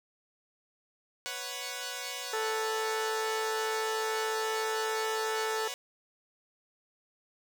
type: chord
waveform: 5% pulse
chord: B suspended second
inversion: none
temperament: equal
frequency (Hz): 493.9 / 554.4 / 740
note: B4 / C#5 / F#5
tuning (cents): 0 / 0 / 0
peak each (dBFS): -29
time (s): 1.26-5.74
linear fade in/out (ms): 0
type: harmonic tone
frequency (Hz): 440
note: A4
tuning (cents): 0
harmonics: 1 / 2 / 3 / 4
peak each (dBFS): -33 / -36 / -38 / -39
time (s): 2.33-5.68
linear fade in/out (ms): 5
effects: none